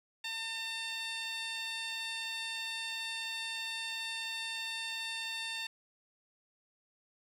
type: tone with band-pass filter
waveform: 15% pulse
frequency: 903 Hz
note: A5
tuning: 45 cents sharp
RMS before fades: -39 dBFS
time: 0.24-5.67 s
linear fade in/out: 5 ms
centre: 4300 Hz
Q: 1.1
effects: none